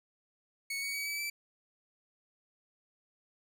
sawtooth tone with pitch steps, 2217 / 2243 / 2269 / 2295 / 2322 Hz, C#7 / C#7 / C#7 / D7 / D7, 0 / +20 / +40 / -40 / -20 cents, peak -31 dBFS, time 0.7-1.3 s, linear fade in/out 5 ms, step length 120 ms, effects none

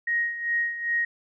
sine tone with tremolo, 1877 Hz, A#6, 11 cents sharp, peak -21 dBFS, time 0.07-1.05 s, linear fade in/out 5 ms, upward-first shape sine, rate 2.5 Hz, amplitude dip 70%, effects none

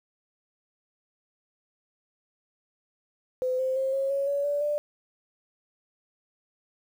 sine tone with pitch steps, 510 / 520.7 / 531.7 / 542.8 / 554.2 / 565.9 / 577.8 / 589.9 Hz, C5 / C5 / C5 / C#5 / C#5 / C#5 / D5 / D5, -44 / -8 / +28 / -36 / -1 / +36 / -28 / +8 cents, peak -24 dBFS, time 3.42-4.78 s, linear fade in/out 0 ms, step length 170 ms, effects 9-bit

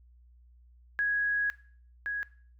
sine tone pair in turn, 1661.2 / 1661.2 Hz, G#6 / G#6, 0 / 0 cents, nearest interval unison, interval 0 cents, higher neither, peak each -25 / -30 dBFS, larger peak first, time 0.99-1.5 / 2.06-2.23 s, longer first, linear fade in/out 0 ms, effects noise-tail reverb RT60 0.5 s tail -18 dB re dry + added 60 Hz sine -55 dBFS peak until 2.59 s

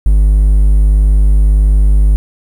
triangle tone, 50.8 Hz, G#1, 38 cents flat, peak -3 dBFS, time 0.06-2.16 s, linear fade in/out 0 ms, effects 7-bit

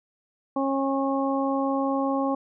harmonic tone, 272.5 Hz, C#4, 29 cents flat, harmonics 1 / 2 / 3 / 4, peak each -25 / -28 / -30 / -31 dBFS, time 0.56-2.35 s, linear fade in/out 5 ms, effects none

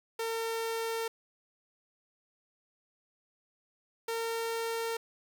sawtooth tone pair in turn, 454.2 / 457.1 Hz, A#4 / A#4, -45 / -34 cents, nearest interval unison, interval 11 cents, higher second, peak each -28 dBFS, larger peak neither, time 0.19-1.08 / 4.08-4.97 s, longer neither, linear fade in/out 5 ms, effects 9-bit

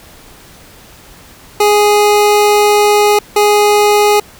25% pulse tone pair in turn, 415.3 / 415.3 Hz, G#4 / G#4, 0 / 0 cents, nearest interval unison, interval 0 cents, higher neither, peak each -3 dBFS, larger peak neither, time 1.6-3.19 / 3.36-4.2 s, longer first, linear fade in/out 5 ms, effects pink hiss -39 dBFS RMS until 4.39 s

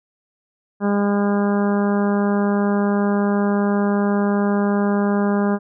harmonic tone, 202.8 Hz, G#3, 41 cents flat, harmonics 1 / 2 / 3 / 4 / 5 / 6 / 7 / 8, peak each -17 / -23 / -27 / -29 / -31 / -33 / -34 / -35 dBFS, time 0.8-5.59 s, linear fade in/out 50 ms, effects none

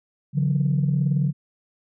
sine tone cluster, 141.9 / 163.5 / 181.2 Hz, C#3 / E3 / F#3, +41 / -14 / -36 cents, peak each -19 / -27 / -24 dBFS, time 0.33-1.33 s, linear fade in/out 50 ms, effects tanh soft clip ceiling -12 dBFS

